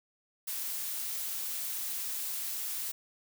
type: noise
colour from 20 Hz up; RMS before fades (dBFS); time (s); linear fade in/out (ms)
blue; -36; 0.47-2.92; 10
effects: none